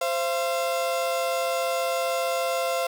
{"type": "tone pair together", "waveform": "35% pulse", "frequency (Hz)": [523.3, 680.8], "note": ["C5", "F5"], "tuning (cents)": [0, -44], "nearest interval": "perfect fourth", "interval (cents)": 456, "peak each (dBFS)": -25, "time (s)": [0.01, 2.87], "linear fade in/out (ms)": 5, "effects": []}